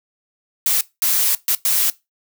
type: noise bursts at uneven times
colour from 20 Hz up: blue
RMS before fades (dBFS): -17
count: 4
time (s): 0.66-0.81 / 1.02-1.35 / 1.48-1.55 / 1.65-1.9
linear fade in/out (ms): 2
effects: noise-tail reverb RT60 0.2 s tail -19 dB re dry